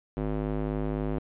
square tone with band-pass filter, 51.91 Hz, G#1, in tune, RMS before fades -30 dBFS, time 0.17-1.19 s, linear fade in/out 0 ms, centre 330 Hz, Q 0.86, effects resampled to 8000 Hz + 10-bit

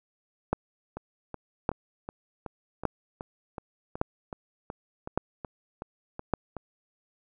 two click trains, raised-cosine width 1 ms, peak -22 / -10 dBFS, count 16 / 6, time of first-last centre 0.97-6.567 / 0.53-6.337 s, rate 2.68 / 0.861 Hz, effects none

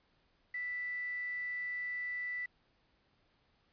sine tone with quantisation, 1975.5 Hz, B6, in tune, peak -36 dBFS, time 0.54-2.46 s, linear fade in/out 5 ms, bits 9, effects pink hiss -73 dBFS RMS until 3.72 s + resampled to 11025 Hz

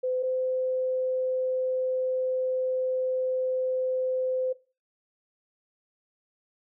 sine tone pair in turn, 509 / 514 Hz, C5 / C5, -48 / -31 cents, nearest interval unison, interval 17 cents, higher second, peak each -25 dBFS, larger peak neither, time 0.03-0.23 / 0.23-4.53 s, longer second, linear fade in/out 10 ms, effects noise-tail reverb RT60 0.3 s tail -17 dB re dry

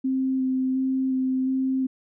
sine tone with vibrato, 261.6 Hz, C4, in tune, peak -21 dBFS, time 0.04-1.87 s, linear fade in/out 10 ms, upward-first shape square, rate 1.4 Hz, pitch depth 10 cents each way, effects none

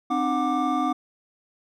triangle tone cluster, 260.2 / 302.8 / 730 / 1180 Hz, C4 / D#4 / F#5 / D6, -9 / -47 / -24 / +8 cents, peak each -25 dBFS, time 0.1-0.93 s, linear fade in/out 10 ms, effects none

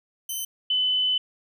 5% pulse / sine tone pair in turn, 3048 / 3016 Hz, G7 / F#7, -49 / +32 cents, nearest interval unison, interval 19 cents, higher first, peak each -20 dBFS, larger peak neither, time 0.29-0.45 / 0.7-1.18 s, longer second, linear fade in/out 5 ms, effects none

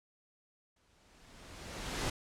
pink noise with exponential growth, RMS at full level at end -33 dBFS, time 0.76-2.1 s, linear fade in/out 5 ms, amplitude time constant 290 ms, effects low-pass 8000 Hz 12 dB/octave

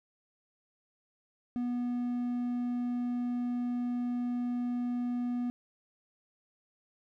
triangle tone, 243.9 Hz, B3, 21 cents flat, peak -28 dBFS, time 1.56-5.5 s, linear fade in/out 0 ms, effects none

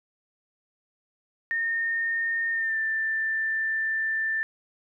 sine tone with pitch glide, 1830 to 1776.9 Hz, A#6 to A6, -32 to +17 cents, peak -24 dBFS, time 1.51-4.43 s, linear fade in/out 0 ms, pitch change -51 cents, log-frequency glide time 2.52-2.78 s, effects none

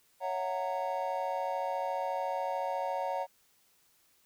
triangle chord, F# dominant seventh, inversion second, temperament just, 555 / 666 / 740 / 925 Hz, C#5 / E5 / F#5 / A#5, +2 / +18 / 0 / -14 cents, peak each -34 / -39 / -34 / -34 dBFS, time 0.2-3.27 s, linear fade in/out 50 ms, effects white hiss -68 dBFS RMS until 4.25 s

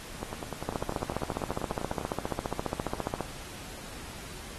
two click trains, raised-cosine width 1 ms, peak -16 / -21 dBFS, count 38 / 19, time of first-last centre 0.69-3.207 / 0.23-2.012 s, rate 14.7 / 10.1 Hz, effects pink hiss -44 dBFS RMS until 4.58 s + AAC 32 kbps

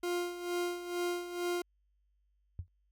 40% pulse tone with tremolo, 351.7 Hz, F4, 12 cents sharp, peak -30 dBFS, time 0.03-1.62 s, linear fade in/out 5 ms, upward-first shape sine, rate 2.2 Hz, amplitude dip 70%
sine tone with exponential decay, 87.31 Hz, F2, in tune, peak -32 dBFS, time 2.59-2.68 s, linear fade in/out 0 ms, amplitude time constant 19 ms
effects added 50 Hz sine -70 dBFS peak until 2.91 s

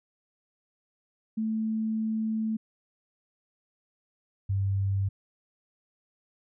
sine tone pair in turn, 220 / 98 Hz, A3 / G2, 0 / 0 cents, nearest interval octave + major second, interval 1400 cents, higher first, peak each -26 / -24 dBFS, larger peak second, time 1.37-2.57 / 4.49-5.09 s, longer first, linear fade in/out 10 ms, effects none

